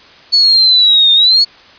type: linear two-way sweep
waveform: sine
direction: down then up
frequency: 4435 to 3625 to 4435 Hz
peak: -5 dBFS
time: 0.32-1.45 s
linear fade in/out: 20 ms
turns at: 1.13 s
effects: white hiss -40 dBFS RMS until 1.78 s + resampled to 11025 Hz